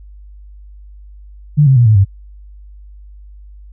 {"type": "tone with pitch steps", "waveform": "sine", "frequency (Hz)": [148.2, 133.57, 120.38, 108.49, 97.78], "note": ["D3", "C3", "B2", "A2", "G2"], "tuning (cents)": [16, 36, -44, -24, -4], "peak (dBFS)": -5, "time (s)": [1.57, 2.05], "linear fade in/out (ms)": 20, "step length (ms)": 96, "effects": ["added 50 Hz sine -34 dBFS peak until 3.72 s"]}